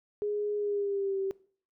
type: tone with pitch glide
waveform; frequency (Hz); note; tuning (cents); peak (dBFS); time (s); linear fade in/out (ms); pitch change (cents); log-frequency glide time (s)
sine; 415.3 to 387.5; G#4 to G4; 0 to -20; -28; 0.22-1.31; 0; -120; 0.57-1.19
effects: noise-tail reverb RT60 0.5 s tail -21 dB re dry